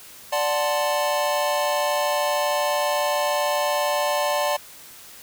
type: chord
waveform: square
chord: D dominant seventh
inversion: none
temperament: equal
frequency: 587.3 / 740 / 880 / 1046.5 Hz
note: D5 / F#5 / A5 / C6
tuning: 0 / 0 / 0 / 0 cents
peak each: -24 / -29 / -28 / -29 dBFS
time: 0.32-4.57 s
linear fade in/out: 10 ms
effects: white hiss -44 dBFS RMS until 5.22 s